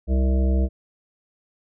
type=harmonic tone; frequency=65.2 Hz; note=C2; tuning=5 cents flat; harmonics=1 / 3 / 5 / 7 / 9 / 10; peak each=-17 / -27 / -31 / -34 / -36 / -37 dBFS; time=0.07-0.69 s; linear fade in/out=50 ms; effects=none